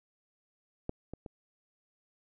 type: clicks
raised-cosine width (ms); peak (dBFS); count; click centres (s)
2; -20 / -27 / -29; 3; 0.894 / 1.136 / 1.262
effects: none